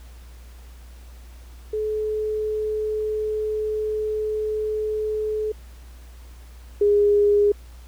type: tone pair in turn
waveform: sine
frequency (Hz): 429.4 / 411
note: A4 / G#4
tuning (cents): -42 / -18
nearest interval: minor second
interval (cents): 76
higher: first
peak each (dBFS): -22 / -14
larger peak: second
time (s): 1.73-5.52 / 6.81-7.52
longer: first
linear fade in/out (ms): 5
effects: added 60 Hz sine -40 dBFS peak until 7.87 s + pink hiss -53 dBFS RMS until 7.87 s